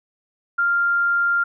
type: tone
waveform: sine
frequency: 1395 Hz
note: F6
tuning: 2 cents flat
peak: -16 dBFS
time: 0.58-1.44 s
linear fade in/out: 10 ms
effects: none